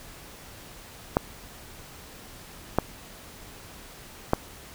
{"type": "clicks", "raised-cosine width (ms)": 1, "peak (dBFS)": -5, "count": 3, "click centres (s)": [1.169, 2.786, 4.334], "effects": ["pink hiss -46 dBFS RMS until 4.74 s"]}